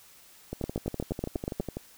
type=two click trains; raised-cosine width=2 ms; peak=-16 / -20 dBFS; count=9 / 16; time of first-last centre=0.64-1.599 / 0.53-1.77 s; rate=8.34 / 12.1 Hz; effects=white hiss -55 dBFS RMS until 1.97 s

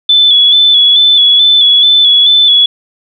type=tone with vibrato; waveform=sine; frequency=3449 Hz; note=A7; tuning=35 cents flat; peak=-3 dBFS; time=0.09-2.66 s; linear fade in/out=5 ms; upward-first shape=square; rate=2.3 Hz; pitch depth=34 cents each way; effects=none

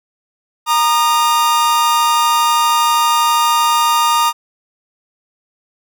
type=tone pair together; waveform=45% pulse; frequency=934 / 1221.2 Hz; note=A#5 / D#6; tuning=+3 / -33 cents; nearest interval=perfect fourth; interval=464 cents; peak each=-14 dBFS; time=0.66-4.33 s; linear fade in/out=50 ms; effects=none

